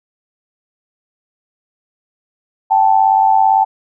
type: tone pair together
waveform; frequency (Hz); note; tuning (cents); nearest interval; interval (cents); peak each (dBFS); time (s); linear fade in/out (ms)
sine; 776.2 / 874; G5 / A5; -17 / -12; major second; 205; -11; 2.7-3.65; 20
effects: none